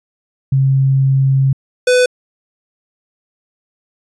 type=tone pair in turn; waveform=sine / square; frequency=134.8 / 499.3 Hz; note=C#3 / B4; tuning=-48 / +19 cents; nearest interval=octave + major seventh; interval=2267 cents; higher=second; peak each=-9 dBFS; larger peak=neither; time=0.52-1.53 / 1.87-2.06 s; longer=first; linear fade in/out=5 ms; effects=resampled to 22050 Hz